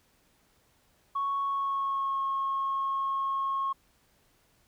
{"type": "tone with pitch glide", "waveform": "sine", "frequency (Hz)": [1108.7, 1087.1], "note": ["C#6", "C#6"], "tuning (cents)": [0, -34], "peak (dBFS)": -26, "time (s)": [1.15, 3.73], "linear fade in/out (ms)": 10, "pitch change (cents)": -34, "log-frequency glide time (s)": [1.42, 2.22], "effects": ["tanh soft clip ceiling -23 dBFS", "pink hiss -67 dBFS RMS until 4.67 s"]}